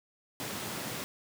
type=high-pass noise; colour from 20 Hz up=pink; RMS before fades=-38 dBFS; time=0.4-1.04 s; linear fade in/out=0 ms; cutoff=110 Hz; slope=24 dB/octave; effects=none